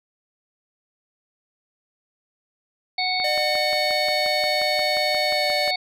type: harmonic tone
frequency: 740 Hz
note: F#5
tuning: in tune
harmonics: 1 / 3 / 5 / 6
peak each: -26 / -26 / -31 / -25 dBFS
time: 2.98-5.76 s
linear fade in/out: 5 ms
type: click train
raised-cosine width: 0.5 ms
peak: -20 dBFS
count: 15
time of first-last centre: 3.2-5.678 s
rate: 5.65 Hz
type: tone with pitch glide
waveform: square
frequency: 603 to 593 Hz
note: D5 to D5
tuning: +46 to +17 cents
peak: -25 dBFS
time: 3.24-5.71 s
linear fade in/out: 5 ms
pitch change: -29 cents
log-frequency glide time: 5.26-5.48 s
effects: none